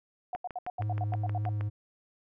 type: tone bursts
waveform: sine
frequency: 725 Hz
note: F#5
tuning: 35 cents flat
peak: -32 dBFS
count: 11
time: 0.33-1.491 s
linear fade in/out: 2 ms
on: 31 ms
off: 82 ms
type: click train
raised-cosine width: 0.5 ms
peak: -25 dBFS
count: 9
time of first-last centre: 0.35-1.61 s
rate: 6.35 Hz
type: tone with vibrato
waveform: triangle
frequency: 104.9 Hz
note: G#2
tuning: 18 cents sharp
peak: -27 dBFS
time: 0.79-1.7 s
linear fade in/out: 20 ms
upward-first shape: sine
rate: 3.3 Hz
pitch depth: 16 cents each way
effects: none

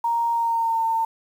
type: tone with pitch glide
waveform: sine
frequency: 932.3 to 904.7 Hz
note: A#5 to A5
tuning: 0 to +48 cents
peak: -19 dBFS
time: 0.04-1.05 s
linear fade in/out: 5 ms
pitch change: -52 cents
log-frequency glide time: 0.33-0.82 s
effects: 8-bit

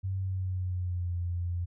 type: tone with pitch glide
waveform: sine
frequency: 95.4 to 87.48 Hz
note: G2 to F2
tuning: -47 to +3 cents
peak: -29 dBFS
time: 0.03-1.66 s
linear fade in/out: 20 ms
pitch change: -150 cents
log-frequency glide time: 0.18-1.15 s
effects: none

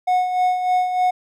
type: tone with tremolo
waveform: triangle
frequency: 731 Hz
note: F#5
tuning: 21 cents flat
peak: -12 dBFS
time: 0.07-1.11 s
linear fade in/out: 10 ms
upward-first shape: sine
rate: 3.3 Hz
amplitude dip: 55%
effects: none

